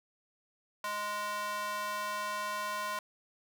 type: tone with high-pass filter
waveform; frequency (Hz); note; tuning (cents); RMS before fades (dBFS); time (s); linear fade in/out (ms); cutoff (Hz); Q
square; 207.7; G#3; 0; -36; 0.84-2.99; 2; 990; 2.2
effects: none